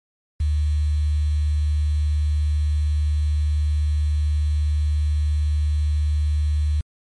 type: tone with quantisation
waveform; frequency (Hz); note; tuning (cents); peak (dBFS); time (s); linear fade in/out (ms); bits
sine; 75; D2; +37; -17; 0.4-6.81; 5; 7
effects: MP3 48 kbps